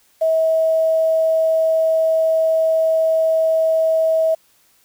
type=tone with quantisation; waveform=sine; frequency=644 Hz; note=E5; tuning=41 cents flat; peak=-13 dBFS; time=0.21-4.35 s; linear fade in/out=10 ms; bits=7; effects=white hiss -57 dBFS RMS until 4.84 s